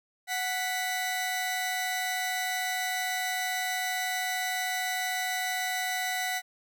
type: tone pair together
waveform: sawtooth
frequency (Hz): 740 / 1975.6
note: F#5 / B6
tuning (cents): 0 / 0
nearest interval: octave + perfect fourth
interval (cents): 1700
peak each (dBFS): -28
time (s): 0.27-6.42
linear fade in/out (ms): 50
effects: none